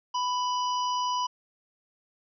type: harmonic tone with a mistuned harmonic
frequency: 993 Hz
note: B5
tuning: 9 cents sharp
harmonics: 1 / 3 / 5 / 6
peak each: -26 / -36 / -40 / -42 dBFS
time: 0.14-1.27 s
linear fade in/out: 10 ms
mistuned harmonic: 6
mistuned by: -59 cents
effects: none